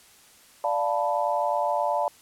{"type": "chord", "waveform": "sine", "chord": "B half-diminished seventh", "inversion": "first", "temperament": "equal", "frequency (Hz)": [587.3, 698.5, 880, 987.8], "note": ["D5", "F5", "A5", "B5"], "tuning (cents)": [0, 0, 0, 0], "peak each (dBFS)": [-27, -28, -27, -30], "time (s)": [0.64, 2.08], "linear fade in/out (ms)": 2, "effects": ["white hiss -54 dBFS RMS until 2.21 s", "low-pass 12000 Hz 12 dB/octave"]}